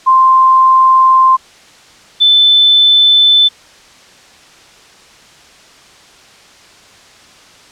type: tone pair in turn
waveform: sine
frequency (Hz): 1046.5 / 3520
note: C6 / A7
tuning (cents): 0 / 0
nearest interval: octave + major sixth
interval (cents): 2100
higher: second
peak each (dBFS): -4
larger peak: neither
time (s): 0.06-1.37 / 2.2-3.49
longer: first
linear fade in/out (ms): 20
effects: white hiss -41 dBFS RMS until 7.71 s + low-pass 6000 Hz 12 dB/octave